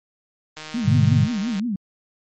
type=click train; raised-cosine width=0.2 ms; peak=-18 dBFS; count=160; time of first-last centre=0.57-1.596 s; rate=155 Hz
type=tone with vibrato; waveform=sine; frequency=217 Hz; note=A3; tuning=24 cents flat; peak=-21 dBFS; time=0.74-1.76 s; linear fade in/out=5 ms; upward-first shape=triangle; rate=5.7 Hz; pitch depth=270 cents each way
type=chord; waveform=sine; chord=G# diminished; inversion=none; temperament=just; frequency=103.83 / 124.59 / 149.51 Hz; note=G#2 / B2 / D3; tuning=0 / +16 / +31 cents; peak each=-18 dBFS; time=0.84-1.28 s; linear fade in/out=50 ms
effects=MP3 48 kbps